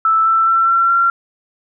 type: tone with pitch steps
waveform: sine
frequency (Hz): 1318.5 / 1331.5 / 1344.7 / 1357.9 / 1371.3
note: E6 / E6 / E6 / F6 / F6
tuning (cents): 0 / +17 / +34 / -49 / -32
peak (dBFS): -10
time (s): 0.05-1.1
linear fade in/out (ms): 2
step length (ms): 210
effects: none